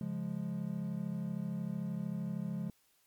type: chord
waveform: triangle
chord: Db major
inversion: none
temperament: equal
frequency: 138.59 / 174.61 / 207.7 Hz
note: Db3 / F3 / Ab3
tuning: 0 / 0 / 0 cents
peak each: -40 / -36 / -37 dBFS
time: 0.01-2.7 s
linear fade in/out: 2 ms
effects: white hiss -71 dBFS RMS until 3.06 s + MP3 96 kbps